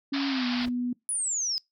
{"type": "tone with pitch glide", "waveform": "sine", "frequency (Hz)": [277.2, 245.5], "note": ["C#4", "B3"], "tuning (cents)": [0, -10], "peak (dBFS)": -26, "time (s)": [0.12, 0.93], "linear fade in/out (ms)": 5, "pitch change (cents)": -210, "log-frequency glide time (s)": [0.28, 0.46]}
{"type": "band-pass noise", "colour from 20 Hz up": "white", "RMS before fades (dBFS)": -34, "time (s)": [0.13, 0.66], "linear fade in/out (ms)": 10, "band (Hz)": [640, 5100], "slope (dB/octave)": 96}
{"type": "noise with exponential growth", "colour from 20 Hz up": "brown", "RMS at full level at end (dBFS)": -34, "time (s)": [0.4, 0.69], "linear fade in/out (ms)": 5, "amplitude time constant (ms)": 63}
{"type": "exponential sweep", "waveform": "sine", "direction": "down", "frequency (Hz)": [10200, 4978], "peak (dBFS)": -26, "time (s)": [1.09, 1.58], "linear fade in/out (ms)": 0}
{"effects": ["noise-tail reverb RT60 0.2 s tail -24 dB re dry", "high-pass 80 Hz 12 dB/octave"]}